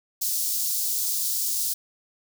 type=high-pass noise; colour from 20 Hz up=white; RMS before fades=-26 dBFS; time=0.21-1.74 s; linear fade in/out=10 ms; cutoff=4600 Hz; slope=24 dB/octave; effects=none